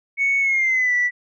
sine tone with pitch glide, 2217 to 1963.7 Hz, C#7 to B6, 0 to -10 cents, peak -15 dBFS, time 0.17-1.11 s, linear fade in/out 50 ms, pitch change -210 cents, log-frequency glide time 0.4-0.94 s, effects tanh soft clip ceiling -12 dBFS

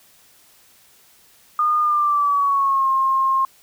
sine tone with pitch glide, 1219 to 1067.3 Hz, D#6 to C6, -36 to +34 cents, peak -15 dBFS, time 1.59-3.45 s, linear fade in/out 2 ms, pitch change -230 cents, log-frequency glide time 1.8-2.89 s, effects white hiss -53 dBFS RMS until 3.62 s

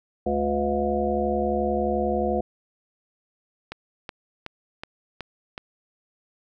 harmonic tone, 71.4 Hz, D2, 48 cents flat, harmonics 1 / 3 / 5 / 7 / 9 / 10, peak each -32 / -28 / -28 / -27 / -31 / -28 dBFS, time 0.26-2.41 s, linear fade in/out 5 ms
click train, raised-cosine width 0.3 ms, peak -17 dBFS, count 6, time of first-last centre 3.72-5.579 s, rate 2.69 Hz
effects none

